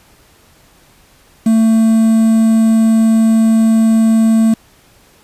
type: tone with quantisation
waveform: triangle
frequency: 223.4 Hz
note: A3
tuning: 27 cents sharp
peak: -5 dBFS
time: 1.46-4.54 s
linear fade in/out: 5 ms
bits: 5
effects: pink hiss -48 dBFS RMS until 5.23 s + resampled to 32000 Hz